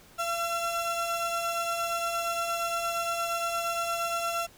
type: tone pair together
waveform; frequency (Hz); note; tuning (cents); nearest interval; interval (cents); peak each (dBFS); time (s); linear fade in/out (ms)
30% pulse; 680 / 1351.4; F5 / E6; -46 / +43; octave; 1189; -28 / -29; 0.18-4.47; 20
effects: pink hiss -55 dBFS RMS until 4.57 s